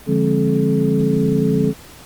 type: tone cluster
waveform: sine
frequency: 146.9 / 174.7 / 206.3 / 265.1 / 430.3 Hz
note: D3 / F3 / G#3 / C4 / A4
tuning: +1 / +1 / -11 / +23 / -39 cents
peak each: -20 dBFS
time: 0.06-1.74 s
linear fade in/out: 50 ms
effects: pink hiss -41 dBFS RMS until 2.05 s + Opus 32 kbps